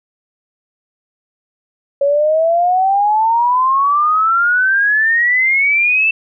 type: exponential sweep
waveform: sine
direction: up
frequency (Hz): 554.4 to 2671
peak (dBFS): -10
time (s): 2.01-6.11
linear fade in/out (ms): 5
effects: none